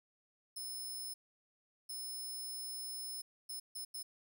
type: tone bursts at uneven times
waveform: 15% pulse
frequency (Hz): 5230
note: E8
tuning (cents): -15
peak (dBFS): -36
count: 5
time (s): 0.56-1.14 / 1.89-3.22 / 3.49-3.6 / 3.75-3.85 / 3.94-4.03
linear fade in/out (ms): 10
effects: none